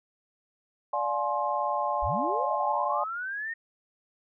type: chord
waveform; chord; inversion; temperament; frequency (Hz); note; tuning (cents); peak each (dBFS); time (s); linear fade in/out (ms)
sine; D half-diminished seventh; none; just; 587.3 / 704.8 / 845.8 / 1057.2; D5 / F5 / Ab5 / C6; 0 / +16 / +31 / +18; -32 / -33 / -30 / -30; 0.93-3.04; 5
type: linear sweep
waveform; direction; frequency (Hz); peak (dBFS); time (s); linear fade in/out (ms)
sine; up; 32.7 to 1864.7; -31; 2.02-3.54; 10
effects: none